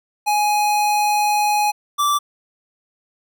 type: tone pair in turn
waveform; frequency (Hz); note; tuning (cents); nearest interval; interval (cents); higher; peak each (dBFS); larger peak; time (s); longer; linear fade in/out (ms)
square; 835 / 1166.3; G#5 / D6; +9 / -12; tritone; 579; second; -16; neither; 0.26-1.72 / 1.98-2.19; first; 20
effects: none